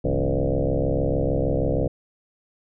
sine tone with frequency modulation, 220 Hz, A3, in tune, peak -19 dBFS, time 0.04-1.88 s, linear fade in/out 10 ms, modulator 66.5 Hz, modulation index 5.7, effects none

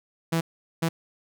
sawtooth tone bursts at uneven times, 164.81 Hz, E3, in tune, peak -18 dBFS, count 2, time 0.32-0.41 / 0.82-0.89 s, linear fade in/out 10 ms, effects none

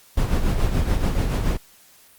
brown noise with tremolo, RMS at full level -18 dBFS, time 0.17-1.57 s, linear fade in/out 5 ms, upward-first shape sine, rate 7 Hz, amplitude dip 50%, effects white hiss -52 dBFS RMS until 2.18 s + Opus 48 kbps

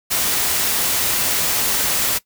white noise, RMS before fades -19 dBFS, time 0.1-2.19 s, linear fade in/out 20 ms, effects noise-tail reverb RT60 0.1 s tail -19 dB re dry

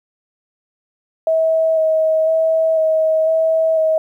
sine tone with vibrato, 640 Hz, D#5, 49 cents sharp, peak -12 dBFS, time 1.27-3.98 s, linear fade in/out 2 ms, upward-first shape square, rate 1 Hz, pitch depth 13 cents each way, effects 9-bit

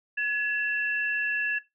sine tone pair together, 1695 / 2689 Hz, G#6 / E7, +35 / +34 cents, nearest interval minor sixth, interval 799 cents, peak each -26 / -31 dBFS, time 0.17-1.59 s, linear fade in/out 10 ms, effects noise-tail reverb RT60 0.2 s tail -18 dB re dry

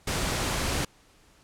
pink noise, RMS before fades -28 dBFS, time 0.07-0.85 s, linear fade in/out 5 ms, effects pink hiss -59 dBFS RMS until 1.43 s + low-pass 10000 Hz 12 dB/octave

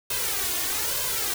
white noise with flanger, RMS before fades -27 dBFS, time 0.1-1.34 s, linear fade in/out 5 ms, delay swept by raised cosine 1.9 to 2.81 ms, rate 1.1 Hz, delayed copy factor +0.75, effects none

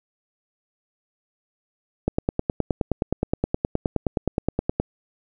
click train, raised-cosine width 2 ms, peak -7 dBFS, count 27, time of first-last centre 2.08-4.8 s, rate 9.56 Hz, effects none

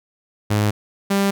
sawtooth tone pair in turn, 104.9 / 198.02 Hz, G#2 / G3, +18 / +18 cents, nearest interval major seventh, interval 1100 cents, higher second, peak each -12 / -12 dBFS, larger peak neither, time 0.5-0.71 / 1.1-1.31 s, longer neither, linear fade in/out 10 ms, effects none

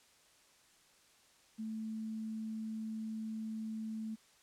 sine tone with quantisation, 220 Hz, A3, in tune, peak -38 dBFS, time 1.58-4.16 s, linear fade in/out 20 ms, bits 11, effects white hiss -66 dBFS RMS until 4.42 s + low-pass 9000 Hz 12 dB/octave

